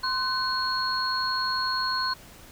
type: tone cluster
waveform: sine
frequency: 1039 / 1509 / 4310 Hz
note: C6 / F#6 / C#8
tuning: -12 / +34 / -49 cents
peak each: -28 / -31 / -28 dBFS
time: 0.03-2.14 s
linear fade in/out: 10 ms
effects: pink hiss -49 dBFS RMS until 2.51 s